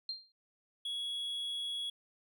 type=tone with exponential decay; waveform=sine; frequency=4186 Hz; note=C8; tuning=in tune; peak=-33 dBFS; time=0.09-0.32 s; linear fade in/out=2 ms; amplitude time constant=49 ms
type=tone; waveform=triangle; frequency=3347 Hz; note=G#7; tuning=13 cents sharp; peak=-34 dBFS; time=0.85-1.9 s; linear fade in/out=5 ms
effects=none